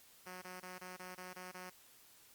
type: tone bursts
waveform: 5% pulse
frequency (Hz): 182.8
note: F#3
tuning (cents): -21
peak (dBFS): -36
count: 8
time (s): 0.26-1.701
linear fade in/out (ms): 10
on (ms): 160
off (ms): 23
effects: white hiss -63 dBFS RMS until 2.34 s + Opus 48 kbps